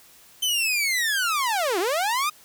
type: linear two-way sweep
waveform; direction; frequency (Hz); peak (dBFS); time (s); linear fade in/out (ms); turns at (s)
sawtooth; down then up; 3100 to 329.6 to 1256; -18; 0.42-2.3; 10; 1.79
effects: white hiss -52 dBFS RMS until 2.44 s